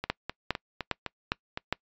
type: two click trains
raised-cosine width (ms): 0.3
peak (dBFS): -10 / -16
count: 5 / 7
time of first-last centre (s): 0.1-1.726 / 0.04-1.575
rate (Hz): 2.46 / 3.91
effects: noise-tail reverb RT60 0.1 s tail -25 dB re dry + resampled to 16000 Hz